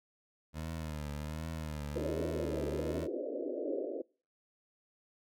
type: tone with vibrato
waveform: 20% pulse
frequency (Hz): 77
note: D#2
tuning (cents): -17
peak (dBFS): -33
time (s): 0.53-3.08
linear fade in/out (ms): 50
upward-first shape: triangle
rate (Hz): 1.3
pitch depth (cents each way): 110
type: band-pass noise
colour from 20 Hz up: pink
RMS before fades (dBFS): -37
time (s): 1.95-4.02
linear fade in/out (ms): 10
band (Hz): 270 to 620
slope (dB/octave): 96
effects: noise-tail reverb RT60 0.4 s tail -25 dB re dry